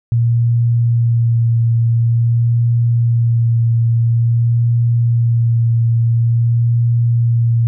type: tone with vibrato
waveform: sine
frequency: 116.9 Hz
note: A#2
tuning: 5 cents sharp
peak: -10 dBFS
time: 0.12-7.67 s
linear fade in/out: 0 ms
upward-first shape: sine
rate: 0.48 Hz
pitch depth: 16 cents each way
effects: none